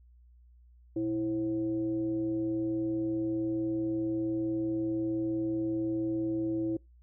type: tone with frequency modulation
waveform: sine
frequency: 328.2 Hz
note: E4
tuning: 8 cents flat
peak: -28 dBFS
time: 0.96-6.77 s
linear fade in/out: 5 ms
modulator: 207 Hz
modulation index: 0.44
effects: noise-tail reverb RT60 0.2 s tail -24 dB re dry + added 60 Hz sine -55 dBFS peak until 7.02 s